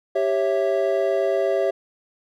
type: chord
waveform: triangle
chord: C# diminished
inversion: second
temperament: equal with one note detuned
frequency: 392 / 550.9 / 659.3 Hz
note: G4 / C#5 / E5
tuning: 0 / -11 / 0 cents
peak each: -21 dBFS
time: 0.15-1.71 s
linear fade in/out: 10 ms
effects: none